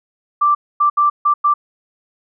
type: tone bursts at uneven times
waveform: sine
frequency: 1174.7 Hz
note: D6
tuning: in tune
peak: -10 dBFS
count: 5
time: 0.41-0.55 / 0.8-0.9 / 0.97-1.1 / 1.25-1.34 / 1.44-1.54 s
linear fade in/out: 10 ms
effects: none